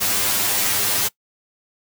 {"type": "noise with comb filter", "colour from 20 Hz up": "white", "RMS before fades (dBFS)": -20, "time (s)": [0, 1.09], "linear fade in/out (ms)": 20, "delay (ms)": 10, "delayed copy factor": 0.95, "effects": ["noise-tail reverb RT60 0.1 s tail -22 dB re dry"]}